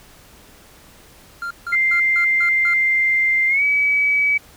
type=tone bursts; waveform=triangle; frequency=1391 Hz; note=F6; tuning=7 cents flat; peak=-22 dBFS; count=6; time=1.42-2.736 s; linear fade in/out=2 ms; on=86 ms; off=160 ms
type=tone with pitch glide; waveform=sine; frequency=2093 to 2282 Hz; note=C7 to C#7; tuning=0 to +50 cents; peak=-14 dBFS; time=1.72-4.38 s; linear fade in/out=10 ms; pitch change=+150 cents; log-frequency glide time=3.48-3.63 s
effects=pink hiss -47 dBFS RMS until 4.56 s